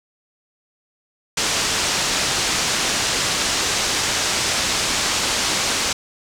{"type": "low-pass noise", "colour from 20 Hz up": "white", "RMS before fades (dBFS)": -21, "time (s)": [1.37, 5.93], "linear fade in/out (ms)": 5, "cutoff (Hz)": 7300, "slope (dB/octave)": 24, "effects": []}